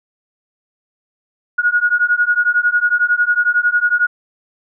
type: beating tone pair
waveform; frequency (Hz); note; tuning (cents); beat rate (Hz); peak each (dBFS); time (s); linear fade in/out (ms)
sine; 1441 / 1452; F#6 / F#6; -46 / -33; 11; -15; 1.58-4.07; 10
effects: none